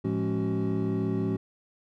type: tone cluster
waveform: triangle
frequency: 110.6 / 174 / 210 / 276.2 / 377.1 Hz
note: A2 / F3 / G#3 / C#4 / F#4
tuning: +9 / -6 / +19 / -6 / +33 cents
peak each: -30 dBFS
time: 0.04-1.37 s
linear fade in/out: 10 ms
effects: none